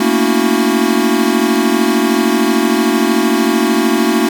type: tone cluster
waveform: square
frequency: 222.7 / 235.9 / 281.1 / 324.1 / 367 Hz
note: A3 / A#3 / C#4 / E4 / F#4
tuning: +21 / +21 / +24 / -29 / -14 cents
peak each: -18 dBFS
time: 0-4.29 s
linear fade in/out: 5 ms
effects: none